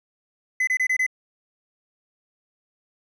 triangle tone bursts, 2023 Hz, B6, 41 cents sharp, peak -17 dBFS, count 5, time 0.6-1.065 s, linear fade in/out 5 ms, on 73 ms, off 25 ms, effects resampled to 32000 Hz

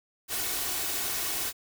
white noise with comb filter, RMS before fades -31 dBFS, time 0.28-1.53 s, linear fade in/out 50 ms, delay 2.7 ms, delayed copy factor +0.5, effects none

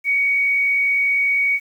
sine tone with frequency modulation, 2245 Hz, C#7, 21 cents sharp, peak -15 dBFS, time 0.04-1.6 s, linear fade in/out 50 ms, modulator 54.9 Hz, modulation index 0.51, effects 8-bit

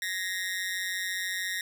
sawtooth tone with amplitude modulation, 1864.7 Hz, A#6, in tune, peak -23 dBFS, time 0.02-1.61 s, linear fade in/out 2 ms, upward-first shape sine, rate 186 Hz, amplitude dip 85%, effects none

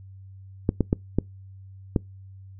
clicks, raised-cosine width 3 ms, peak -7 dBFS, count 5, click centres 0.691 / 0.807 / 0.929 / 1.186 / 1.962 s, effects noise-tail reverb RT60 0.2 s tail -25 dB re dry + added 96 Hz sine -42 dBFS peak until 2.59 s

